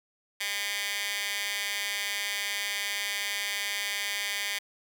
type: tone with high-pass filter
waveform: 15% pulse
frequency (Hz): 202.6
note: G#3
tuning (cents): -43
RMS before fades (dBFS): -32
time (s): 0.4-4.59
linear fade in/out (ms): 10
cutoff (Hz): 2300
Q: 1.6
effects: none

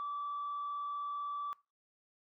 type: tone with frequency modulation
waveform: sine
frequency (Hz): 1158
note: D6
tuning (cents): -25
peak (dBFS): -35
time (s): 0-1.53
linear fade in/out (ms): 0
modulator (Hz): 44.3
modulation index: 0.27
effects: noise-tail reverb RT60 0.3 s tail -22 dB re dry + tanh soft clip ceiling -33 dBFS

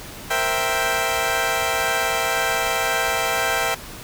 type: chord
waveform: 15% pulse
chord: C dominant seventh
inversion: third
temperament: equal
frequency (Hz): 466.2 / 523.3 / 659.3 / 784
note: Bb4 / C5 / E5 / G5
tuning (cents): 0 / 0 / 0 / 0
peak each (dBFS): -21 / -22 / -18 / -17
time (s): 0.3-3.75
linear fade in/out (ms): 10
effects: pink hiss -37 dBFS RMS until 4.03 s

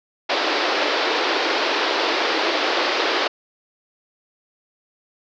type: band-pass noise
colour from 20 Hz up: pink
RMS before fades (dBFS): -21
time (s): 0.29-3.28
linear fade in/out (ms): 10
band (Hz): 310 to 5000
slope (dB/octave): 48
effects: none

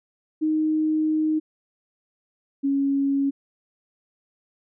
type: tone pair in turn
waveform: sine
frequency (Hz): 311.1 / 277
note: D#4 / C#4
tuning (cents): 0 / -1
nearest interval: major second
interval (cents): 201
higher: first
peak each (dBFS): -19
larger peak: neither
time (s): 0.41-1.4 / 2.63-3.31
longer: first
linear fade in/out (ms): 20
effects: none

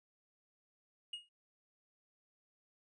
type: tone with exponential decay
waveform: triangle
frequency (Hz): 2868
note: F7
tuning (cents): +45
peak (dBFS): -36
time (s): 1.13-1.29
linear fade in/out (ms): 5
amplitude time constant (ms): 34
effects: resampled to 22050 Hz

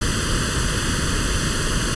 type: noise with comb filter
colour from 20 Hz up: pink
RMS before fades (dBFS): -21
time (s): 0.01-1.95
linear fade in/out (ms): 10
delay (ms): 0.65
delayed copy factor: +0.9
effects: resampled to 24000 Hz

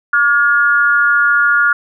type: tone with amplitude modulation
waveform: sine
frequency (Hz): 1422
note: F6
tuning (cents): +31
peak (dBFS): -5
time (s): 0.13-1.73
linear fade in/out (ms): 5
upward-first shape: sine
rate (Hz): 266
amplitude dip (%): 80
effects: none

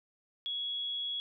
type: tone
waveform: sine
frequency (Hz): 3346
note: G#7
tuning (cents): +12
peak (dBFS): -33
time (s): 0.46-1.2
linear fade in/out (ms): 0
effects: none

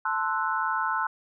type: chord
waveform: sine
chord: F# half-diminished seventh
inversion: first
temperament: equal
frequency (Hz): 880 / 1046.5 / 1318.5 / 1480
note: A5 / C6 / E6 / F#6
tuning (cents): 0 / 0 / 0 / 0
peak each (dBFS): -30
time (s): 0.05-1.07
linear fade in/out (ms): 5
effects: none

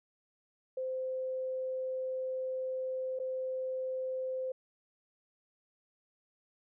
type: tone with dropouts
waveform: sine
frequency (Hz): 518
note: C5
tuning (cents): -17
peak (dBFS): -33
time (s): 0.77-4.52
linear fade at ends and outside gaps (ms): 5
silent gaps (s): 3.19-3.198
effects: none

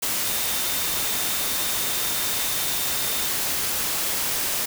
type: tone in noise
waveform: sine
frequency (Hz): 3635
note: A#7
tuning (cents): -44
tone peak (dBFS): -35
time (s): 0.24-3.28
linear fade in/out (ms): 10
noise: white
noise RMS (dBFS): -25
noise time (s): 0.02-4.66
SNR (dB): -13
effects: none

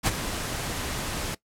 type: noise with ADSR envelope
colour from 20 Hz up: pink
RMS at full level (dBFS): -21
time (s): 0.03-1.35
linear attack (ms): 41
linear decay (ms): 30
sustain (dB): -10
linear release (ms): 10
effects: noise-tail reverb RT60 0.1 s tail -19 dB re dry + low-pass 12000 Hz 12 dB/octave

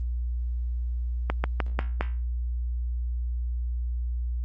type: slowing click train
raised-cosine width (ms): 0.5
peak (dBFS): -10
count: 5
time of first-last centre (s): 1.3-2.009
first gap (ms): 140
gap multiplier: 1.16
effects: added 60 Hz sine -26 dBFS peak until 4.44 s + Opus 24 kbps

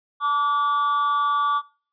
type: tone with amplitude modulation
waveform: triangle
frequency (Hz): 1155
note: D6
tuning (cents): -29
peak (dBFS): -14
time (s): 0.2-1.62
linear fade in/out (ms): 50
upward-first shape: sine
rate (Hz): 279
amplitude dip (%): 65
effects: noise-tail reverb RT60 0.5 s tail -24 dB re dry + resampled to 11025 Hz

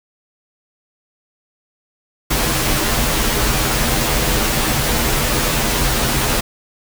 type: noise with comb filter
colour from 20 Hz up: pink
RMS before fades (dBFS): -17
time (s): 2.3-6.41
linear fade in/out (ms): 10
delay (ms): 11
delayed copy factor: -0.95
effects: none

